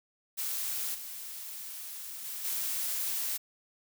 blue noise with level steps, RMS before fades -34 / -42 / -39 / -33 dBFS, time 0.37-3.38 s, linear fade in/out 20 ms, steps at 0.94 / 2.24 / 2.44 s, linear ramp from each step 10 ms, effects none

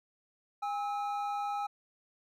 triangle tone pair together, 815.2 / 1294 Hz, G#5 / E6, -32 / -32 cents, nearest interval minor sixth, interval 800 cents, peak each -31 / -37 dBFS, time 0.62-1.67 s, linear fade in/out 10 ms, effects none

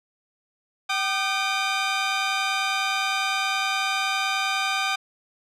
15% pulse tone pair together, 771.4 / 1212 Hz, G5 / D#6, -28 / -46 cents, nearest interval minor sixth, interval 782 cents, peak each -19 / -19 dBFS, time 0.89-4.96 s, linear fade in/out 10 ms, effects low-pass 7000 Hz 12 dB/octave

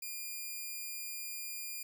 5% pulse tone, 2412 Hz, D7, 46 cents sharp, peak -30 dBFS, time 0.02-1.83 s, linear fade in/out 5 ms, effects none

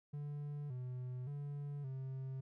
triangle tone with pitch steps, 145.9 / 125.9 / 143.9 / 132.5 Hz, D3 / B2 / D3 / C3, -11 / +34 / -35 / +22 cents, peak -39 dBFS, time 0.13-2.41 s, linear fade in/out 10 ms, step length 570 ms, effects none

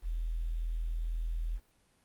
sine tone with quantisation, 41.09 Hz, E1, 5 cents flat, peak -31 dBFS, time 0.02-1.6 s, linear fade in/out 50 ms, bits 10, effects pink hiss -69 dBFS RMS until 2.04 s + Opus 32 kbps

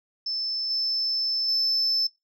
sine tone with level steps, 5274 Hz, E8, in tune, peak -26 / -23 / -20 dBFS, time 0.26-2.07 s, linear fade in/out 5 ms, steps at 0.7 / 1.48 s, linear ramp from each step 5 ms, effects noise-tail reverb RT60 0.2 s tail -20 dB re dry + tanh soft clip ceiling -18 dBFS

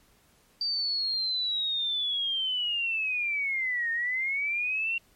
sine linear two-way sweep, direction down then up, 4667 to 1827 to 2754 Hz, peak -26 dBFS, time 0.61-4.98 s, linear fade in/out 2 ms, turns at 3.91 s, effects pink hiss -63 dBFS RMS until 5.15 s + MP3 64 kbps

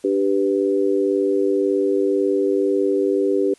sine chord, G major, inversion second, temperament equal, 293.7 / 392 / 493.9 Hz, D4 / G4 / B4, 0 / 0 / 0 cents, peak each -22 / -18 / -23 dBFS, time 0.04-3.54 s, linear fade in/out 5 ms, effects white hiss -54 dBFS RMS until 3.58 s + resampled to 24000 Hz

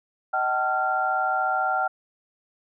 sine tone cluster, 624 / 760 / 874 / 1384 Hz, D#5 / F#5 / A5 / F6, +5 / +46 / -12 / -16 cents, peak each -32 / -24 / -33 / -25 dBFS, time 0.33-1.88 s, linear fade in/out 10 ms, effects none

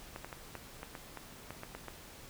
clicks, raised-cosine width 0.5 ms, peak -27 dBFS, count 11, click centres 0.161 / 0.246 / 0.328 / 0.553 / 0.831 / 0.952 / 1.173 / 1.506 / 1.634 / 1.75 / 1.883 s, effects pink hiss -52 dBFS RMS until 2.29 s

